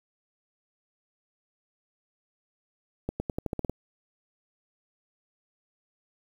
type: accelerating click train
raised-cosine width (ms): 2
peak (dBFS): -16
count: 9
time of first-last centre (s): 3.09-3.696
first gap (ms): 110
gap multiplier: 0.89
effects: 8-bit